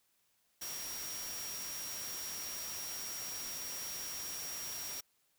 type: tone in noise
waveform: sine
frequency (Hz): 5630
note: F8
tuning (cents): +13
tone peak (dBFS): -43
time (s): 0.61-5.01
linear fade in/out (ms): 10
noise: white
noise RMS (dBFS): -44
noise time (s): 0.61-5.01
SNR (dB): -2
effects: white hiss -75 dBFS RMS until 5.38 s